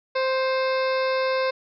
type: harmonic tone with a mistuned harmonic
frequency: 523.3 Hz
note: C5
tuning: in tune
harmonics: 1 / 2 / 3 / 4 / 5 / 7 / 8 / 9 / 10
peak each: -22 / -28 / -32 / -34 / -36 / -39 / -40 / -41 / -42 dBFS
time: 0.15-1.51 s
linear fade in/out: 10 ms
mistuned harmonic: 4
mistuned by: +20 cents
effects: none